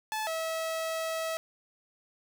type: tone pair in turn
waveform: sawtooth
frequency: 867 / 647.6 Hz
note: A5 / E5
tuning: -26 / -31 cents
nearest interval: perfect fourth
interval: 505 cents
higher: first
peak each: -27 dBFS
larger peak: neither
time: 0.12-0.27 / 0.27-1.37 s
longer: second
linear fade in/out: 0 ms
effects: none